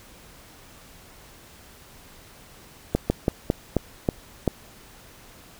slowing click train, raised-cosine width 2 ms, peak -6 dBFS, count 7, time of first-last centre 2.95-4.477 s, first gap 150 ms, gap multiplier 1.21, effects pink hiss -49 dBFS RMS until 5.59 s

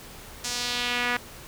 sawtooth tone with band-pass filter sweep, 243.6 Hz, B3, 24 cents flat, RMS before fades -28 dBFS, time 0.44-1.17 s, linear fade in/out 5 ms, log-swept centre 6500 to 1800 Hz, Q 1.6, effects pink hiss -44 dBFS RMS until 1.47 s

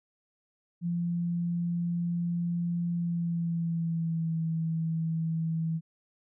sine tone with pitch glide, 172.2 to 162.54 Hz, F3 to E3, -24 to -24 cents, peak -27 dBFS, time 0.81-5.81 s, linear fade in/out 50 ms, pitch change -100 cents, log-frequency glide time 2.92-4.38 s, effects none

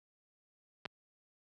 clicks, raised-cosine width 0.3 ms, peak -24 / -23 dBFS, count 2, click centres 0.854 / 0.859 s, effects high-pass 80 Hz 12 dB/octave

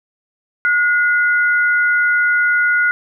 sine tone pair together, 1444 / 2042 Hz, F#6 / C7, -43 / -43 cents, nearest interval tritone, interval 600 cents, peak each -12 / -21 dBFS, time 0.65-2.91 s, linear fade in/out 0 ms, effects none

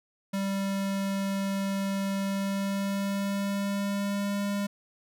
square tone with pitch glide, 196 to 201.5 Hz, G3 to G3, 0 to +48 cents, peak -28 dBFS, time 0.33-4.67 s, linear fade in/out 10 ms, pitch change +48 cents, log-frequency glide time 2.21-4.46 s, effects none

